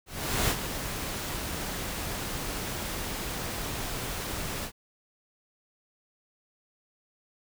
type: noise with ADSR envelope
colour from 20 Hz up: pink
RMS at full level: -25 dBFS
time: 0.06-4.72 s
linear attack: 430 ms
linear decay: 62 ms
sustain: -9 dB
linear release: 82 ms
effects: none